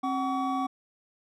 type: tone cluster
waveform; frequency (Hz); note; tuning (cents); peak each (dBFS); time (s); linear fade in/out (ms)
triangle; 267.2 / 753 / 1133; C4 / F#5 / C#6; +36 / +30 / +37; -28 / -29 / -30; 0.03-0.67; 10
effects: none